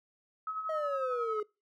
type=tone with tremolo; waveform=sine; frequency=1282 Hz; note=E6; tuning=49 cents flat; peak=-32 dBFS; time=0.47-1.4 s; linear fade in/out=2 ms; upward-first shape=sine; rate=11 Hz; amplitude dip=55%
type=exponential sweep; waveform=triangle; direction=down; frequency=640 to 415.3 Hz; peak=-30 dBFS; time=0.69-1.43 s; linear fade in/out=5 ms
effects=noise-tail reverb RT60 0.3 s tail -26 dB re dry